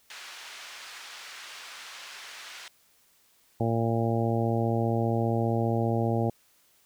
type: band-pass noise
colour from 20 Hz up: pink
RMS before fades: -44 dBFS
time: 0.1-2.68 s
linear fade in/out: 2 ms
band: 1400 to 5600 Hz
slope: 12 dB/octave
type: harmonic tone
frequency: 115 Hz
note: A#2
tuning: 23 cents flat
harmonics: 1 / 2 / 3 / 4 / 5 / 6 / 7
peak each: -27 / -30 / -32 / -33 / -34 / -35 / -35 dBFS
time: 3.6-6.3 s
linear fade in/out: 5 ms
effects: white hiss -64 dBFS RMS until 6.85 s